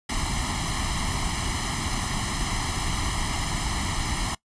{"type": "noise with comb filter", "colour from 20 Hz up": "pink", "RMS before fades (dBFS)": -27, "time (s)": [0.09, 4.35], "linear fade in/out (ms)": 5, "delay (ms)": 0.98, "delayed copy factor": 0.85, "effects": ["noise-tail reverb RT60 0.1 s tail -21 dB re dry", "resampled to 22050 Hz"]}